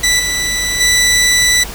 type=tone with level steps; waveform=15% pulse; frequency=1975.5 Hz; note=B6; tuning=in tune; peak=-4 / -9 / -3 dBFS; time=0.03-1.64 s; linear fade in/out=10 ms; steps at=0.19 / 0.8 s; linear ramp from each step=10 ms; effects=added 50 Hz sine -28 dBFS peak until 1.74 s + pink hiss -28 dBFS RMS until 1.74 s